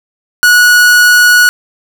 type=tone; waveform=45% pulse; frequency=1463 Hz; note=F#6; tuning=20 cents flat; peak=-3 dBFS; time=0.43-1.49 s; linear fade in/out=0 ms; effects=none